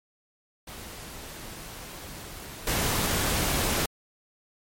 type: noise with level steps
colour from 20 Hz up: pink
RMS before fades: -41 / -26 dBFS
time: 0.67-3.86 s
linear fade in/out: 5 ms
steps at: 2.67 s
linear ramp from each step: 2 ms
effects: MP3 64 kbps